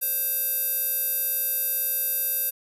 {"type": "tone with band-pass filter", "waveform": "square", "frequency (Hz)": 527, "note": "C5", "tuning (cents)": 12, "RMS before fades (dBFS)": -26, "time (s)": [0.01, 2.51], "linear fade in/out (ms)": 20, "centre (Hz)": 12000, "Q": 9.5, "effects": []}